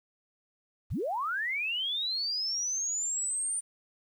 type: linear sweep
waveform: sine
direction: up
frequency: 31 to 9110 Hz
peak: -29 dBFS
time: 0.9-3.61 s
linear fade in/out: 20 ms
effects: 10-bit